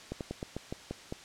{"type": "slowing click train", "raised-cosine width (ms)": 2, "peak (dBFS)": -22, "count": 8, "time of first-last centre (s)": [0.12, 1.124], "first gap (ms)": 88, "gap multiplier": 1.16, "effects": ["white hiss -50 dBFS RMS until 1.24 s", "low-pass 6000 Hz 12 dB/octave"]}